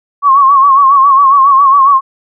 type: tone with vibrato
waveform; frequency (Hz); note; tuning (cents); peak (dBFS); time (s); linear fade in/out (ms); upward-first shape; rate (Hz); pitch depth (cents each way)
sine; 1101; C#6; -12; -3; 0.22-2.01; 50; sine; 7.3; 73
effects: none